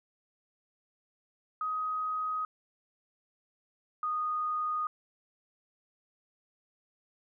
sine tone pair in turn, 1257 / 1236.1 Hz, D#6 / D#6, +17 / -12 cents, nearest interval unison, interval 29 cents, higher first, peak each -30 / -29 dBFS, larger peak second, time 1.61-2.45 / 4.03-4.87 s, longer neither, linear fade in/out 2 ms, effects none

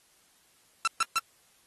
sawtooth tone bursts, 1341 Hz, E6, 29 cents sharp, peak -19 dBFS, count 3, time 0.85-1.182 s, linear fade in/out 0 ms, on 24 ms, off 130 ms, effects white hiss -64 dBFS RMS until 1.66 s + AAC 32 kbps

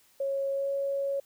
sine tone with pitch glide, 549 to 554.4 Hz, C#5 to C#5, -17 to 0 cents, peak -27 dBFS, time 0.2-1.2 s, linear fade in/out 5 ms, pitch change +17 cents, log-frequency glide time 0.52-0.69 s, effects white hiss -63 dBFS RMS until 1.25 s

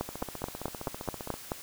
two click trains, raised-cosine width 1 ms, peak -16 / -23 dBFS, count 8 / 20, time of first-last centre 0.01-1.519 / 0.09-1.34 s, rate 4.64 / 15.2 Hz, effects white hiss -46 dBFS RMS until 1.62 s

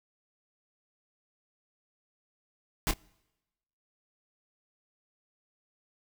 pink noise with echo, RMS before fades -27 dBFS, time 2.87-2.91 s, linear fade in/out 0 ms, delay 26 ms, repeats 1, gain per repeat -10 dB, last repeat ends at 2.936 s, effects noise-tail reverb RT60 1.0 s tail -26 dB re dry

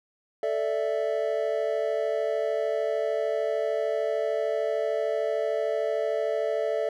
triangle chord, A suspended fourth, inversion none, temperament just, 440 / 586.7 / 660 Hz, A4 / D5 / E5, 0 / -2 / +2 cents, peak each -27 dBFS, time 0.43-6.89 s, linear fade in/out 2 ms, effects none

